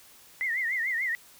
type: tone with vibrato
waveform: sine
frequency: 1975.5 Hz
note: B6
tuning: in tune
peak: -26 dBFS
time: 0.41-1.15 s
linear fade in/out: 0 ms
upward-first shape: triangle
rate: 6.8 Hz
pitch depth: 170 cents each way
effects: white hiss -54 dBFS RMS until 1.39 s